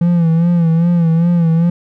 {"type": "tone with vibrato", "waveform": "triangle", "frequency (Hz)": 168.4, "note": "E3", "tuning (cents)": 37, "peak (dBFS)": -7, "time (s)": [0.01, 1.7], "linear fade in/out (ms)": 5, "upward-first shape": "sine", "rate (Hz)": 2.5, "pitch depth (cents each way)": 63, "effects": []}